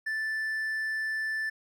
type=tone; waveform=triangle; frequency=1760 Hz; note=A6; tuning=in tune; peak=-27 dBFS; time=0.06-1.5 s; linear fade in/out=10 ms; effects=none